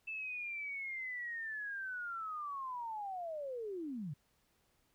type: linear sweep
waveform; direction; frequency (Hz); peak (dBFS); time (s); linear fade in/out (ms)
sine; down; 2647 to 130.81; -39; 0.07-4.14; 10
effects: pink hiss -75 dBFS RMS until 4.94 s